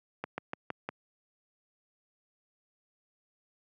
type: slowing click train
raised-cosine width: 0.5 ms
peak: -19 dBFS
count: 5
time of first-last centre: 0.24-0.89 s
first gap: 140 ms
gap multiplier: 1.1
effects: high-pass 150 Hz 12 dB/octave